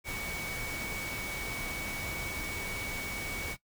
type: tone in noise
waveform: sine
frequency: 2245 Hz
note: C#7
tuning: 21 cents sharp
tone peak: -38 dBFS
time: 0.04-3.57 s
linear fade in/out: 50 ms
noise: pink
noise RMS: -39 dBFS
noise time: 0.04-3.57 s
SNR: -2 dB
effects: noise-tail reverb RT60 0.1 s tail -17 dB re dry